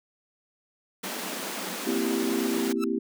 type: high-pass noise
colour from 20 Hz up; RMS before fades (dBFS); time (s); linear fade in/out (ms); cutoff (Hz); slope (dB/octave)
pink; -34; 1.03-2.73; 10; 180; 96
type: chord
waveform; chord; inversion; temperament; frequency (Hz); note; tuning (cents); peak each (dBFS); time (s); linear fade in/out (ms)
sine; C dominant seventh; third; equal; 233.1 / 261.6 / 329.6 / 392; Bb3 / C4 / E4 / G4; 0 / 0 / 0 / 0; -30; 1.86-2.99; 10
type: tone with exponential growth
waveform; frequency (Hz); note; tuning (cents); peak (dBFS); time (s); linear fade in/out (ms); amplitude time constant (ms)
sawtooth; 1318.5; E6; 0; -25; 2.76-2.84; 2; 16
effects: none